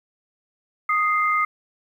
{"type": "tone pair together", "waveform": "sine", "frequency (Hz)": [1244.5, 2093], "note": ["D#6", "C7"], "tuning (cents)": [0, 0], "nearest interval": "major sixth", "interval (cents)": 900, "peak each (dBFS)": [-19, -23], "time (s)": [0.89, 1.45], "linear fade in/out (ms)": 5, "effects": ["9-bit"]}